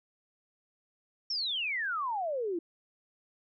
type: exponential sweep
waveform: sine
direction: down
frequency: 5580 to 324 Hz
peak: -30 dBFS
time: 1.3-2.59 s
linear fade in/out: 5 ms
effects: none